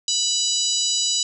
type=harmonic tone; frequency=984 Hz; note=B5; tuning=7 cents flat; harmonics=3 / 4 / 5 / 6 / 7 / 8; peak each=-28 / -24 / -26 / -29 / -25 / -29 dBFS; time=0.08-1.23 s; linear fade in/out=2 ms; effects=none